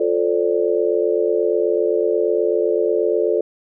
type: chord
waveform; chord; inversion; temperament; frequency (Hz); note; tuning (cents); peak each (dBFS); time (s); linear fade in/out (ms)
sine; D minor seventh; first; just; 352.4 / 440.5 / 528.6 / 587.3; F4 / A4 / C5 / D5; +16 / +2 / +18 / 0; -21 / -18 / -24 / -23; 0-3.41; 5
effects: none